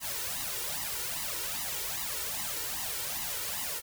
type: noise with flanger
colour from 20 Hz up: white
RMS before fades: -35 dBFS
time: 0-3.82 s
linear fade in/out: 50 ms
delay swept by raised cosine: 1 to 2.2 ms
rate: 2.5 Hz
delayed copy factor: +0.85
effects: none